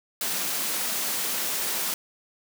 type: high-pass noise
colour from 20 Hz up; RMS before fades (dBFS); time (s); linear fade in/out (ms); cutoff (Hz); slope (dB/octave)
white; -28; 0.21-1.94; 2; 150; 96
effects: none